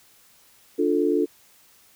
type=chord; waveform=sine; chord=D minor; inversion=none; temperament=just; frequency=293.7 / 352.4 / 440.5 Hz; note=D4 / F4 / A4; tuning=0 / +16 / +2 cents; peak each=-23 dBFS; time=0.78-1.26 s; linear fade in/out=20 ms; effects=white hiss -56 dBFS RMS until 1.95 s